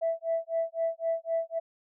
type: tone with tremolo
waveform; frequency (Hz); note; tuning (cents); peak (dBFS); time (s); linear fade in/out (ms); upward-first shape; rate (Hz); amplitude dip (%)
sine; 660; E5; +2; -23; 0.01-1.6; 20; sine; 3.9; 100
effects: tanh soft clip ceiling -20 dBFS